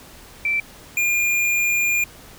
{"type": "tone pair in turn", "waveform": ["sine", "square"], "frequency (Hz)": [2337, 2412], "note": ["D7", "D7"], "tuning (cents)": [-9, 46], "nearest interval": "minor second", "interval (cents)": 55, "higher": "second", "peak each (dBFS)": [-18, -18], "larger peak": "neither", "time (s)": [[0.45, 0.6], [0.97, 2.04]], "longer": "second", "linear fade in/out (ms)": 2, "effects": ["pink hiss -44 dBFS RMS until 2.38 s"]}